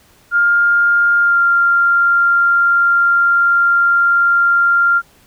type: tone with pitch glide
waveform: sine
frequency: 1406 to 1390.7 Hz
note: F6 to F6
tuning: +11 to -8 cents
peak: -9 dBFS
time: 0.31-5.02 s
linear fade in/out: 50 ms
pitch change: -19 cents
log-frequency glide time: 1.21-1.38 s
effects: pink hiss -50 dBFS RMS until 5.26 s